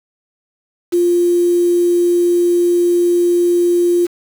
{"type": "tone with quantisation", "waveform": "sine", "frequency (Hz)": 349.2, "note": "F4", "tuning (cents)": 0, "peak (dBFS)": -10, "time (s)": [0.92, 4.07], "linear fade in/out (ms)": 20, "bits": 5, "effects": []}